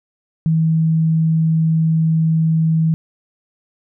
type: tone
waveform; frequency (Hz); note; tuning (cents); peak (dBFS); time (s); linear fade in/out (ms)
sine; 160.9; E3; -42; -12; 0.46-2.94; 0
effects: none